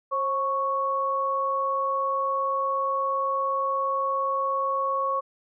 sine tone pair together, 536.4 / 1108 Hz, C5 / C#6, +43 / -1 cents, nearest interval octave + minor second, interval 1256 cents, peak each -29 / -24 dBFS, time 0.11-5.21 s, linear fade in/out 20 ms, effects none

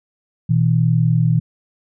sine tone pair together, 120.46 / 160.8 Hz, B2 / E3, -43 / -43 cents, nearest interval perfect fourth, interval 500 cents, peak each -15 dBFS, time 0.49-1.4 s, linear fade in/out 10 ms, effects none

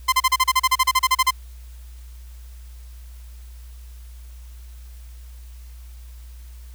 sawtooth tone bursts, 1036 Hz, C6, 17 cents flat, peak -10 dBFS, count 16, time 0.08-1.309 s, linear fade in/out 10 ms, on 44 ms, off 35 ms, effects added 60 Hz sine -37 dBFS peak until 6.74 s + white hiss -54 dBFS RMS until 6.74 s

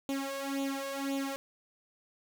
sawtooth tone with flanger, 274.4 Hz, C#4, 17 cents flat, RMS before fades -35 dBFS, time 0.09-1.36 s, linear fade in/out 0 ms, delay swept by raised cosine 0.29 to 1.89 ms, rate 1.9 Hz, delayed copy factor +0.8, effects 9-bit

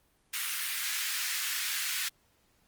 pink high-pass noise, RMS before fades -33 dBFS, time 0.33-2.09 s, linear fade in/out 10 ms, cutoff 1600 Hz, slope 24 dB/octave, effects pink hiss -69 dBFS RMS until 2.67 s + Opus 32 kbps

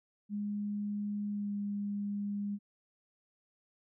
sine tone with pitch glide, 206 to 203.4 Hz, G#3 to G#3, -14 to -36 cents, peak -33 dBFS, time 0.29-2.59 s, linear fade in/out 50 ms, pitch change -22 cents, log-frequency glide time 1.29-1.53 s, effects none

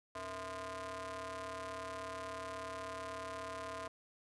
sawtooth ring-modulated tone, 191.6 Hz, G3, 39 cents flat, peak -35 dBFS, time 0.15-3.88 s, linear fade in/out 5 ms, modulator 844 Hz, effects resampled to 24000 Hz

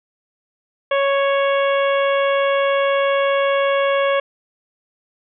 harmonic tone, 554.4 Hz, C#5, in tune, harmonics 1 / 2 / 3 / 4 / 5 / 6, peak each -16 / -22 / -26 / -28 / -30 / -32 dBFS, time 0.91-4.2 s, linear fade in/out 5 ms, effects none

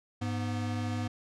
square tone pair together, 102.59 / 244 Hz, G#2 / B3, -21 / -21 cents, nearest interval octave + minor third, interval 1500 cents, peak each -33 / -36 dBFS, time 0.21-1.08 s, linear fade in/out 10 ms, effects low-pass 7000 Hz 12 dB/octave

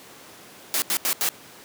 white noise bursts at uneven times, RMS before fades -23 dBFS, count 4, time 0.74-0.82 / 0.9-0.97 / 1.05-1.13 / 1.21-1.29 s, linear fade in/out 0 ms, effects pink hiss -45 dBFS RMS until 1.64 s + high-pass 200 Hz 12 dB/octave

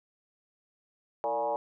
sine tone with frequency modulation, 707 Hz, F5, 21 cents sharp, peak -27 dBFS, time 1.24-1.56 s, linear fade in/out 0 ms, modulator 126 Hz, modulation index 1.9, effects none

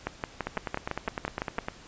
two click trains, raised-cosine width 0.5 ms, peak -14 / -15 dBFS, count 10 / 13, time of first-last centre 0.07-1.588 / 0.47-1.685 s, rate 5.93 / 9.88 Hz, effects pink hiss -50 dBFS RMS until 1.87 s + resampled to 16000 Hz

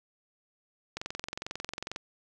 click train, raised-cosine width 0.2 ms, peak -18 dBFS, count 23, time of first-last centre 0.97-1.961 s, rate 22.2 Hz, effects none

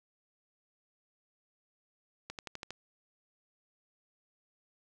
accelerating click train, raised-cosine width 0.2 ms, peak -23 dBFS, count 6, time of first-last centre 2.3-2.706 s, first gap 88 ms, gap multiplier 0.96, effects none

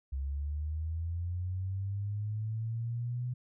sine linear sweep, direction up, 66.5 to 125.1 Hz, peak -32 dBFS, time 0.12-3.34 s, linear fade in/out 10 ms, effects none

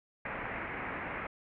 white low-pass noise, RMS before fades -39 dBFS, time 0.25-1.27 s, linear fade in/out 5 ms, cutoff 2300 Hz, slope 48 dB/octave, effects none

